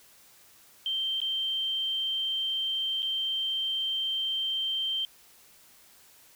sine tone with dropouts, 3136 Hz, G7, in tune, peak -27 dBFS, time 0.86-5.05 s, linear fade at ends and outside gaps 1 ms, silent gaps 1.203-1.216 / 3.022-3.028 s, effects white hiss -57 dBFS RMS until 6.35 s

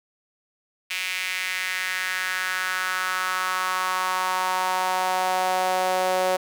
sawtooth tone with high-pass filter sweep, 185 Hz, F#3, in tune, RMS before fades -25 dBFS, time 0.9-6.37 s, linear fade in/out 10 ms, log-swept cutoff 2400 to 580 Hz, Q 3.1, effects none

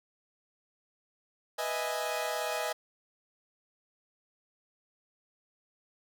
sawtooth chord, E major seventh, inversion second, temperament equal, 493.9 / 622.3 / 659.3 / 830.6 Hz, B4 / D#5 / E5 / G#5, 0 / 0 / 0 / 0 cents, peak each -35 / -31 / -35 / -33 dBFS, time 1.58-2.73 s, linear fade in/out 10 ms, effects none

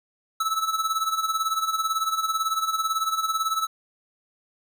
square tone with tremolo, 1308 Hz, E6, 14 cents flat, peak -21 dBFS, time 0.4-3.67 s, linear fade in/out 5 ms, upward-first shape sine, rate 18 Hz, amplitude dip 70%, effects none

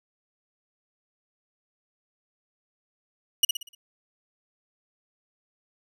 sawtooth tone with echo, 2906 Hz, F#7, 32 cents flat, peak -12 dBFS, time 3.43-3.45 s, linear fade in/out 5 ms, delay 60 ms, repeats 5, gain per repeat -7 dB, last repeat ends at 3.75 s, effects none

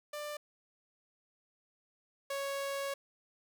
sawtooth tone pair in turn, 593 / 554.4 Hz, D5 / C#5, +17 / 0 cents, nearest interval minor second, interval 117 cents, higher first, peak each -35 / -31 dBFS, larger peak second, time 0.13-0.37 / 2.3-2.94 s, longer second, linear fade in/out 5 ms, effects none

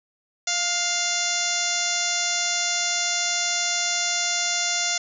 harmonic tone with a mistuned harmonic, 698.5 Hz, F5, in tune, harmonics 1 / 2 / 3 / 4 / 5 / 6 / 7 / 8 / 9 / 10, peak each -33 / -33 / -30 / -34 / -31 / -33 / -33 / -29 / -30 / -29 dBFS, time 0.47-4.98 s, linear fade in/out 5 ms, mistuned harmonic 2, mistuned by +25 cents, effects none

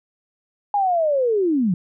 sine linear sweep, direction down, 832 to 164.8 Hz, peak -16 dBFS, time 0.74-1.74 s, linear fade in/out 2 ms, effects none

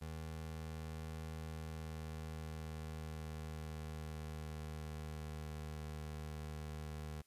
25% pulse tone with pitch glide, 79.3 to 76.38 Hz, D#2 to D#2, +33 to -31 cents, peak -40 dBFS, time 0.01-7.22 s, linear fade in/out 10 ms, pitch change -64 cents, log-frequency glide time 1.38-5.91 s, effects white hiss -75 dBFS RMS until 7.26 s + resampled to 32000 Hz

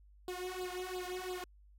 sawtooth tone with flanger, 365.5 Hz, F#4, 21 cents flat, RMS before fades -41 dBFS, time 0.28-1.44 s, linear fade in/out 2 ms, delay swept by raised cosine 0.24 to 2.44 ms, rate 2.9 Hz, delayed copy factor +1, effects added 50 Hz sine -58 dBFS peak until 1.78 s + AAC 64 kbps

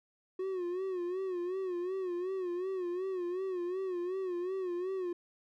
triangle tone with vibrato, 365.9 Hz, F#4, 19 cents flat, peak -31 dBFS, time 0.39-5.13 s, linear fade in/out 5 ms, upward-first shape sine, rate 2.7 Hz, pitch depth 87 cents each way, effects none

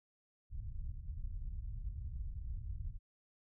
pink low-pass noise, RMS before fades -42 dBFS, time 0.5-2.99 s, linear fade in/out 50 ms, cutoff 100 Hz, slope 24 dB/octave, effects none

